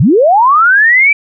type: linear sweep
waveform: sine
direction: up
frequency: 100 to 2349 Hz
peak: -4 dBFS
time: 0-1.13 s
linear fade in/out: 5 ms
effects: none